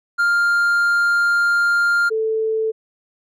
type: tone pair in turn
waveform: triangle / sine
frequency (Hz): 1400 / 441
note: F6 / A4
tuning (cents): +4 / +4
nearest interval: octave + minor sixth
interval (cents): 2000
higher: first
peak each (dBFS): -12 / -17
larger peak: first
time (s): 0.18-2.1 / 2.1-2.72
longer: first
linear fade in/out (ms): 20
effects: none